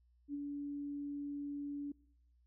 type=tone with ADSR envelope; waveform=sine; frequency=286.7 Hz; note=D4; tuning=42 cents flat; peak=-36 dBFS; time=0.28-1.92 s; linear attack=60 ms; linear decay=27 ms; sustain=-3 dB; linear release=5 ms; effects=noise-tail reverb RT60 0.7 s tail -24 dB re dry + added 60 Hz sine -67 dBFS peak until 2.46 s